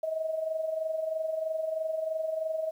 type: tone with amplitude modulation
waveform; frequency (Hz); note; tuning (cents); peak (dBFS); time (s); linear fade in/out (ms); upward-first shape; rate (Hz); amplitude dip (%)
sine; 637; D#5; +41; -26; 0.03-2.71; 5; sine; 23.1; 60
effects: 10-bit